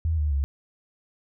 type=tone with pitch steps; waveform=sine; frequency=80.8 / 74.95 / 69.53 Hz; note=E2 / D2 / C#2; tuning=-34 / +36 / +6 cents; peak=-21 dBFS; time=0.05-0.44 s; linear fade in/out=0 ms; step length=130 ms; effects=none